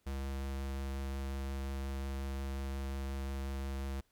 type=tone with vibrato; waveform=square; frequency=67.9 Hz; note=C#2; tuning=35 cents flat; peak=-37 dBFS; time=0.06-4.01 s; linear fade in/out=10 ms; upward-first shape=triangle; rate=5.6 Hz; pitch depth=10 cents each way; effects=pink hiss -75 dBFS RMS until 4.11 s